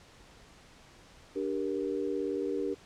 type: chord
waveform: sine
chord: G minor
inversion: second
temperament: just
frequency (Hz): 294 / 392 / 470.4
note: D4 / G4 / Bb4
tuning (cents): +2 / 0 / +16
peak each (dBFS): -35 / -33 / -35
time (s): 1.35-2.75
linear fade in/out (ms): 20
effects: pink hiss -56 dBFS RMS until 2.85 s + low-pass 7000 Hz 12 dB/octave